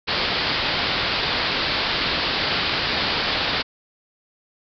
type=low-pass noise; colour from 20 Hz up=white; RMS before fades=-23 dBFS; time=0.07-3.63 s; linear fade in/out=20 ms; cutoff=4900 Hz; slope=96 dB/octave; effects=none